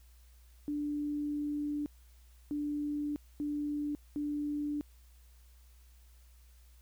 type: tone bursts at uneven times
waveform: sine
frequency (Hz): 293.7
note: D4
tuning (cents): 0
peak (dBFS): -32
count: 4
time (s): 0.68-1.86 / 2.51-3.16 / 3.4-3.95 / 4.16-4.81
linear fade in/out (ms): 0
effects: added 60 Hz sine -56 dBFS peak until 6.81 s + white hiss -68 dBFS RMS until 6.81 s